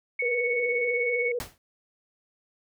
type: tone with tremolo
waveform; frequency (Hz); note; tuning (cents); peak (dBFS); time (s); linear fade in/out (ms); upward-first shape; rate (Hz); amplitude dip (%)
sine; 2217; C#7; 0; -24; 0.19-1.32; 5; sine; 16; 50
type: tone with vibrato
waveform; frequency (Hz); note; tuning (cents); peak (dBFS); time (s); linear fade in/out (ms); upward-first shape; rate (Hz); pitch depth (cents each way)
sine; 481.6; B4; -44; -26; 0.22-1.39; 5; square; 16; 36
type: noise with exponential decay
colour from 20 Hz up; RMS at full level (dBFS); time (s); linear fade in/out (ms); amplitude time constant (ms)
pink; -31; 1.4-1.58; 1; 38
effects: none